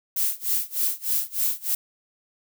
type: noise with tremolo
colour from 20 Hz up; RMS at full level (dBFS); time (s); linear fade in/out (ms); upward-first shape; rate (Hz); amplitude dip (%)
violet; -22; 0.16-1.75; 5; sine; 3.3; 95
effects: none